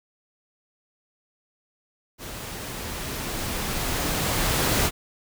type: noise with level ramp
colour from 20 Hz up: pink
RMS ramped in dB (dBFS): -37 to -21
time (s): 2.18-4.91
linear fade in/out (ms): 50
effects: none